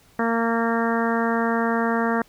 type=harmonic tone; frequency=230 Hz; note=A#3; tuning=23 cents flat; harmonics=1 / 2 / 3 / 4 / 5 / 6 / 7 / 8; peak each=-23 / -26 / -28 / -29 / -30 / -31 / -31 / -32 dBFS; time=0.19-2.22 s; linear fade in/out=2 ms; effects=pink hiss -56 dBFS RMS until 2.28 s